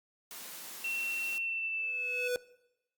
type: high-pass noise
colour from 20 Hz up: white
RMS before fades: -45 dBFS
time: 0.31-1.38 s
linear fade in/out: 0 ms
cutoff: 170 Hz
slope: 24 dB/octave
type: tone with pitch glide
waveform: sine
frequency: 2713 to 2592 Hz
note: E7 to E7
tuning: +49 to -30 cents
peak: -32 dBFS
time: 0.84-2.28 s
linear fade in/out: 5 ms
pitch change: -79 cents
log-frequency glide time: 1.34-2.14 s
type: tone with exponential growth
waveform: square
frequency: 493.9 Hz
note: B4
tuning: in tune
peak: -28 dBFS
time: 1.76-2.36 s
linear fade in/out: 1 ms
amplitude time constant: 130 ms
effects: noise-tail reverb RT60 0.9 s tail -21 dB re dry + Opus 48 kbps